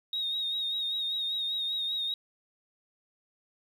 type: tone with vibrato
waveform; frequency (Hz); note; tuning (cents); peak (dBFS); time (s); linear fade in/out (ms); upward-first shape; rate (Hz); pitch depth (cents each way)
sine; 3744; A#7; +7; -28; 0.13-2.14; 2; sine; 5.1; 41
effects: tanh soft clip ceiling -24 dBFS + 10-bit